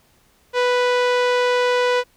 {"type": "tone with low-pass filter", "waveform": "sawtooth", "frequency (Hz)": 493.9, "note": "B4", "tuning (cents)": 0, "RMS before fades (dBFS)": -18, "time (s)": [0.53, 2.04], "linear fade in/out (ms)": 50, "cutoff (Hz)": 4000, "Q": 0.77, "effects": ["pink hiss -58 dBFS RMS until 2.16 s"]}